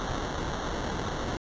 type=noise with sample-and-hold; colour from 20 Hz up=pink; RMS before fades=-32 dBFS; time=0-1.37 s; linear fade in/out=0 ms; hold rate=2450 Hz; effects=resampled to 16000 Hz